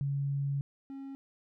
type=tone pair in turn; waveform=sine / triangle; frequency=140 / 272.5 Hz; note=C#3 / C#4; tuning=+18 / -29 cents; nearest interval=octave; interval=1153 cents; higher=second; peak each=-29 / -38 dBFS; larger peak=first; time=0.01-0.61 / 0.9-1.15 s; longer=first; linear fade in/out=0 ms; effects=none